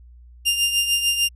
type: tone with tremolo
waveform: sawtooth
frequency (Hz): 2799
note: F7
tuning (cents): +3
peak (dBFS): -12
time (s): 0.45-1.29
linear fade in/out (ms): 20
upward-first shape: triangle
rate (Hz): 6.7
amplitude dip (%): 65
effects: added 60 Hz sine -43 dBFS peak until 1.35 s + resampled to 32000 Hz